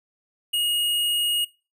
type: tone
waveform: square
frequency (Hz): 2873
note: F7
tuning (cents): +48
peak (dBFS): -21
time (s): 0.53-1.45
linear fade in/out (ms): 10
effects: noise-tail reverb RT60 0.3 s tail -21 dB re dry